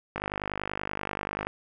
click train, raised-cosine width 0.5 ms, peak -15 dBFS, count 67, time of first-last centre 0.16-1.47 s, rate 50.4 Hz, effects none

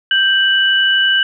sine tone pair together, 1568 / 2960 Hz, G6 / F#7, 0 / 0 cents, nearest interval major seventh, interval 1100 cents, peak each -13 dBFS, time 0.11-1.23 s, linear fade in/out 2 ms, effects none

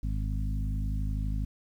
harmonic tone with a mistuned harmonic, 51.8 Hz, G#1, 4 cents flat, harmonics 1 / 2 / 3 / 4 / 5, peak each -29 / -35 / -39 / -41 / -43 dBFS, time 0.03-1.45 s, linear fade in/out 5 ms, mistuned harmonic 1, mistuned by -25 cents, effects 10-bit

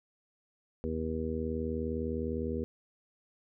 harmonic tone, 79.8 Hz, D#2, 44 cents sharp, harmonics 1 / 2 / 3 / 4 / 5 / 6, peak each -37 / -43 / -36 / -44 / -38 / -38 dBFS, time 0.84-2.64 s, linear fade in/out 0 ms, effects none

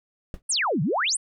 brown noise with exponential decay, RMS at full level -31 dBFS, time 0.34-0.42 s, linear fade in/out 1 ms, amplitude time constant 17 ms
sine exponential two-way sweep, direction down then up, 10320 to 132.7 to 10320 Hz, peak -21 dBFS, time 0.49-1.17 s, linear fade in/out 10 ms, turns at 0.82 s
effects none

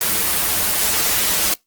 white noise with comb filter, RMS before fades -18 dBFS, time 0.01-1.54 s, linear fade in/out 2 ms, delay 7.7 ms, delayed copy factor -0.85, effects noise-tail reverb RT60 0.2 s tail -25 dB re dry + Opus 24 kbps

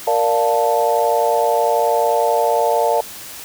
sine chord, Bb major seventh, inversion none, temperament equal, 466.2 / 587.3 / 698.5 / 880 Hz, Bb4 / D5 / F5 / A5, 0 / 0 / 0 / 0 cents, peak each -19 dBFS, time 0.07-3.01 s, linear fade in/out 5 ms, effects white hiss -34 dBFS RMS until 3.44 s

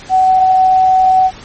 sine tone, 751 Hz, F#5, 26 cents sharp, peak -6 dBFS, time 0.09-1.31 s, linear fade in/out 50 ms, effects pink hiss -34 dBFS RMS until 1.44 s + MP3 32 kbps

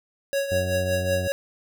square tone with tremolo, 554.4 Hz, C#5, in tune, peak -21 dBFS, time 0.33-1.32 s, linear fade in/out 0 ms, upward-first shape triangle, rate 5.3 Hz, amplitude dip 70%
harmonic tone, 91.8 Hz, F#2, 13 cents flat, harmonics 1 / 2 / 3 / 4 / 5 / 6 / 7 / 8, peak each -27 / -34 / -40 / -40 / -42 / -41 / -42 / -43 dBFS, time 0.51-1.28 s, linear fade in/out 10 ms
effects none

